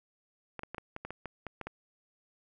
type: clicks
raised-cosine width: 0.5 ms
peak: -24 dBFS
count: 11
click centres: 0.593 / 0.634 / 0.746 / 0.782 / 0.964 / 1.05 / 1.106 / 1.257 / 1.467 / 1.613 / 1.67 s
effects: none